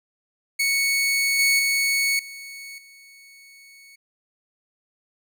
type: tone with level steps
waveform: sawtooth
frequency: 2217 Hz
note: C#7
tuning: in tune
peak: -16 / -13 / -16 / -33 / -43 dBFS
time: 0.59-3.96 s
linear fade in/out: 10 ms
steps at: 1.39 / 1.59 / 2.19 / 2.78 s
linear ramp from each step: 2 ms
effects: none